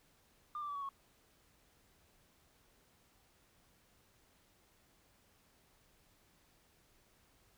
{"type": "tone with pitch steps", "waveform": "sine", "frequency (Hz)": [1200, 1174.6, 1149.8, 1125.5, 1101.7], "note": ["D6", "D6", "D6", "C#6", "C#6"], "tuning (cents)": [37, 0, -37, 26, -11], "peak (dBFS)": -38, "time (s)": [0.55, 0.89], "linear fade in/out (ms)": 2, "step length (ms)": 68, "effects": ["tanh soft clip ceiling -35 dBFS", "pink hiss -70 dBFS RMS until 7.57 s"]}